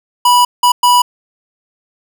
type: tone bursts at uneven times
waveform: square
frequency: 980 Hz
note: B5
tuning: 14 cents flat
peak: -7 dBFS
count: 3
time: 0.25-0.45 / 0.63-0.72 / 0.83-1.02 s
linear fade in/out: 5 ms
effects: none